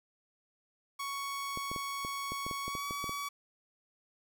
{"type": "tone with pitch glide", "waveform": "sawtooth", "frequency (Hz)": [1113, 1136.4], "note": ["C#6", "C#6"], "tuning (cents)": [7, 43], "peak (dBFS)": -32, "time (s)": [0.99, 3.29], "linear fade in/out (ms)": 10, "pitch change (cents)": 36, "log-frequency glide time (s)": [2.63, 2.88]}
{"type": "clicks", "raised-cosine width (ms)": 2, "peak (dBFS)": -28, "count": 12, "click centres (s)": [1.574, 1.715, 1.762, 2.049, 2.32, 2.465, 2.512, 2.68, 2.752, 2.909, 3.042, 3.094]}
{"effects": ["10-bit"]}